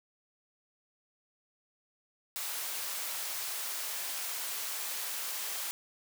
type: high-pass noise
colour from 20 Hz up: white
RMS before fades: -37 dBFS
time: 2.36-5.71 s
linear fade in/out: 0 ms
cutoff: 590 Hz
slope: 12 dB/octave
effects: none